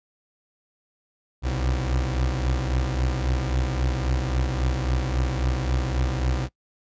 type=beating tone pair; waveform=30% pulse; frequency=63.2 / 66.9 Hz; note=B1 / C2; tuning=+41 / +39 cents; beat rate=3.7 Hz; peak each=-21 / -25 dBFS; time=1.42-6.49 s; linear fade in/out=50 ms; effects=noise-tail reverb RT60 0.1 s tail -21 dB re dry + resampled to 16000 Hz